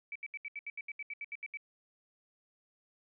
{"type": "tone bursts", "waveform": "sine", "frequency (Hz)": 2300, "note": "D7", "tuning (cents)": -37, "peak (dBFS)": -38, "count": 14, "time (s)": [0.12, 1.572], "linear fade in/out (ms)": 2, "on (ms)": 35, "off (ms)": 74, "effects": []}